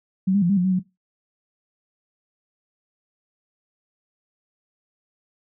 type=tone with pitch steps; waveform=sine; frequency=188.5 / 202.6 / 173.3 / 200.4 / 179 / 187.6 / 183.5 Hz; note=F#3 / G#3 / F3 / G3 / F3 / F#3 / F#3; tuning=+32 / -43 / -13 / +38 / +43 / +24 / -14 cents; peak=-16 dBFS; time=0.27-0.795 s; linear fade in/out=10 ms; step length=75 ms; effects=noise-tail reverb RT60 0.2 s tail -18 dB re dry